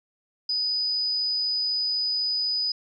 sine tone, 4978 Hz, D#8, in tune, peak -23 dBFS, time 0.49-2.72 s, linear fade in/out 5 ms, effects none

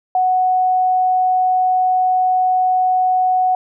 sine tone, 740 Hz, F#5, in tune, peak -12 dBFS, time 0.15-3.55 s, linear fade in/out 2 ms, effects none

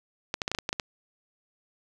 clicks, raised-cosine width 0.2 ms, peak -11 dBFS, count 9, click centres 0.341 / 0.418 / 0.479 / 0.516 / 0.549 / 0.587 / 0.691 / 0.729 / 0.798 s, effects none

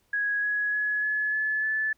sine tone with pitch steps, 1661.2 / 1676.6 / 1692.2 / 1707.9 / 1723.8 / 1739.8 Hz, G#6 / G#6 / G#6 / G#6 / A6 / A6, 0 / +16 / +32 / +48 / -36 / -20 cents, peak -24 dBFS, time 0.13-1.93 s, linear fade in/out 5 ms, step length 300 ms, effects pink hiss -69 dBFS RMS until 1.97 s

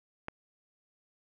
click, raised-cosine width 0.5 ms, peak -21 dBFS, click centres 0.284 s, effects none

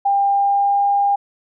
sine tone with pitch glide, 798 to 804.5 Hz, G5 to G5, +31 to +45 cents, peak -13 dBFS, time 0.05-1.16 s, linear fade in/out 10 ms, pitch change +14 cents, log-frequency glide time 0.3-0.83 s, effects none

